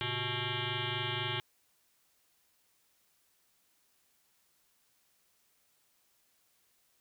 sine tone with frequency modulation, 1600 Hz, G6, 35 cents sharp, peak -32 dBFS, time 0.01-1.4 s, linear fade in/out 0 ms, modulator 248 Hz, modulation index 7.6, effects white hiss -72 dBFS RMS until 7 s

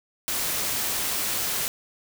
white noise, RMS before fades -27 dBFS, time 0.28-1.68 s, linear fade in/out 0 ms, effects none

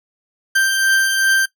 40% pulse beating tone pair, 1568 / 1570.6 Hz, G6 / G6, 0 / +3 cents, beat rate 2.6 Hz, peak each -22 / -13 dBFS, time 0.55-1.46 s, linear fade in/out 10 ms, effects noise-tail reverb RT60 0.1 s tail -17 dB re dry

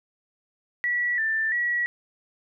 sine tone with pitch steps, 1941 / 1776 / 1926 Hz, B6 / A6 / B6, -31 / +16 / -44 cents, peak -22 dBFS, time 0.84-1.86 s, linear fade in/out 0 ms, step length 340 ms, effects none

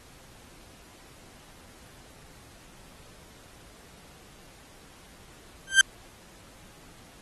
35% pulse tone with exponential growth, 1568 Hz, G6, in tune, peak -8 dBFS, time 5.67-5.81 s, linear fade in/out 2 ms, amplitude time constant 30 ms, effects pink hiss -53 dBFS RMS until 7.21 s + AAC 32 kbps

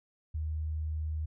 sine tone, 77.78 Hz, D#2, in tune, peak -31 dBFS, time 0.34-1.26 s, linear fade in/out 10 ms, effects none

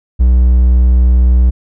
triangle tone, 61.74 Hz, B1, in tune, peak -3 dBFS, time 0.19-1.51 s, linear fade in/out 20 ms, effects none

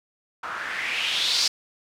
blue noise with low-pass filter sweep, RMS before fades -26 dBFS, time 0.43-1.48 s, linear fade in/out 5 ms, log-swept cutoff 1200 to 5100 Hz, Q 3.7, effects none

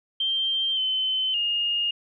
sine tone with pitch steps, 3153 / 3060 / 2841 Hz, G7 / G7 / F7, +9 / -42 / +29 cents, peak -22 dBFS, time 0.2-1.91 s, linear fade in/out 5 ms, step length 570 ms, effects none

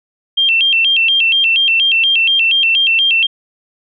sine tone with vibrato, 2929 Hz, F#7, 18 cents flat, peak -9 dBFS, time 0.37-3.27 s, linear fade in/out 10 ms, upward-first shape square, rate 4.2 Hz, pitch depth 150 cents each way, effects none

